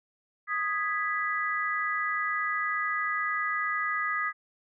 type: chord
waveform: sine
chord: G# minor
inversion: second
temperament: equal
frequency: 1244.5 / 1661.2 / 1975.5 Hz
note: D#6 / G#6 / B6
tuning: 0 / 0 / 0 cents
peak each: -30 / -33 / -31 dBFS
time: 0.47-4.33 s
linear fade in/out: 50 ms
effects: none